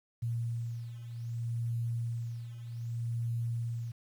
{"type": "beating tone pair", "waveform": "sine", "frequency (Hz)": [116.54, 117.18], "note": ["A#2", "A#2"], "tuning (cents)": [0, 9], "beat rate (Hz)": 0.64, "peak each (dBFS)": [-39, -34], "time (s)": [0.22, 3.92], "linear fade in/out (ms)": 10, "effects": ["10-bit"]}